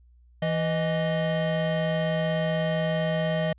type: tone pair together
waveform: square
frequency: 164.81 / 622.9 Hz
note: E3 / D#5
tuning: 0 / +2 cents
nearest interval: octave + major seventh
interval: 2302 cents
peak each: -27 dBFS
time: 0.42-3.53 s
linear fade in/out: 5 ms
effects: added 60 Hz sine -53 dBFS peak until 3.58 s + resampled to 8000 Hz